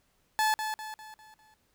30% pulse tone with echo, 865 Hz, A5, 30 cents flat, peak -21 dBFS, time 0.39-0.54 s, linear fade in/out 0 ms, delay 200 ms, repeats 5, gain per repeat -7 dB, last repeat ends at 1.54 s, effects pink hiss -71 dBFS RMS until 1.74 s

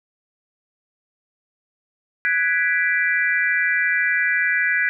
sine chord, G# half-diminished seventh, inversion third, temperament equal with one note detuned, 1489.4 / 1661.2 / 1975.5 / 2349 Hz, F#6 / G#6 / B6 / D7, +11 / 0 / 0 / 0 cents, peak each -24 / -21 / -21 / -26 dBFS, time 2.25-4.89 s, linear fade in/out 0 ms, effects none

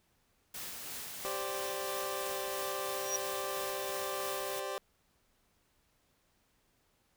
white noise with tremolo, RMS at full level -42 dBFS, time 0.54-4.6 s, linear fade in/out 5 ms, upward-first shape sine, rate 3 Hz, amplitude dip 25%
25% pulse chord, G suspended fourth, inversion none, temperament equal, 392 / 523.3 / 587.3 Hz, G4 / C5 / D5, 0 / 0 / 0 cents, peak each -37 dBFS, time 1.25-4.78 s, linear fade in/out 0 ms
sine tone with exponential growth, 5760 Hz, F#8, 47 cents flat, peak -28 dBFS, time 2.94-3.16 s, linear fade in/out 2 ms, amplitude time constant 47 ms
effects pink hiss -73 dBFS RMS until 7.16 s

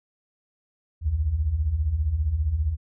sine beating tone pair, 64.6 / 79.6 Hz, C2 / D#2, -21 / +40 cents, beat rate 15 Hz, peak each -28 / -22 dBFS, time 1.01-2.77 s, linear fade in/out 50 ms, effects none

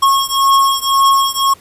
square beating tone pair, 1091 / 1092.9 Hz, C#6 / C#6, -28 / -25 cents, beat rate 1.9 Hz, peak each -13 / -14 dBFS, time 0.02-1.54 s, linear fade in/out 10 ms, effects pink hiss -44 dBFS RMS until 1.6 s + resampled to 32000 Hz

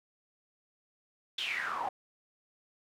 pink noise with band-pass filter sweep, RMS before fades -35 dBFS, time 1.38-1.89 s, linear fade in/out 5 ms, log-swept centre 3500 to 750 Hz, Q 7.8, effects none

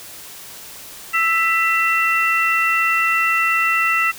sine tone cluster, 1321 / 1978 / 2704 Hz, E6 / B6 / E7, +3 / +2 / +43 cents, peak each -19 dBFS, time 1.13-4.12 s, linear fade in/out 20 ms, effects white hiss -37 dBFS RMS until 4.18 s

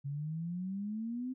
sine exponential sweep, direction up, 137.5 to 261.6 Hz, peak -35 dBFS, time 0.04-1.34 s, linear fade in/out 20 ms, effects none

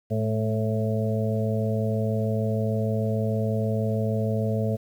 harmonic tone with a mistuned harmonic, 110 Hz, A2, in tune, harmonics 1 / 2 / 4 / 5 / 6, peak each -25 / -28 / -31 / -32 / -33 dBFS, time 0.1-4.77 s, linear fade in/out 20 ms, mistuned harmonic 2, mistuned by -28 cents, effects 9-bit

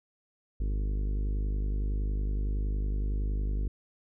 harmonic tone, 50.8 Hz, G#1, 38 cents flat, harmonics 1 / 2 / 3 / 4 / 5 / 6 / 7 / 8 / 9, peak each -27 / -42 / -44 / -48 / -46 / -50 / -51 / -54 / -54 dBFS, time 0.6-3.68 s, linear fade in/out 5 ms, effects none

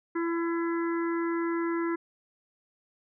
harmonic tone, 336.2 Hz, E4, 34 cents sharp, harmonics 1 / 3 / 4 / 5 / 6, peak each -27 / -37 / -39 / -41 / -43 dBFS, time 0.15-1.96 s, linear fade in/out 10 ms, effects none

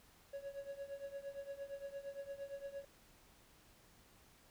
triangle tone with tremolo, 557 Hz, C#5, 8 cents sharp, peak -39 dBFS, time 0.33-2.85 s, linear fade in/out 5 ms, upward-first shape triangle, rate 8.7 Hz, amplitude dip 90%, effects pink hiss -66 dBFS RMS until 4.5 s

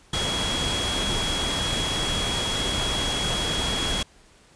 sine tone in noise, 3322 Hz, G#7, in tune, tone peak -27 dBFS, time 0.13-4.03 s, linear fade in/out 5 ms, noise pink, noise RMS -27 dBFS, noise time 0.13-4.03 s, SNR -3 dB, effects pink hiss -55 dBFS RMS until 4.55 s + resampled to 22050 Hz

